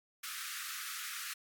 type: high-pass noise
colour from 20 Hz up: pink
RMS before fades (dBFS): -42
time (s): 0.23-1.34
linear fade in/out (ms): 10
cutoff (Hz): 1200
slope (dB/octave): 96
effects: AAC 64 kbps